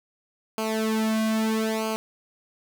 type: tone with flanger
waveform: sawtooth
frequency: 220 Hz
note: A3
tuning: in tune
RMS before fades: -25 dBFS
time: 0.58-1.96 s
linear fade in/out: 0 ms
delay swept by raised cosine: 0.54 to 2.24 ms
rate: 0.77 Hz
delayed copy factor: -0.9
effects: none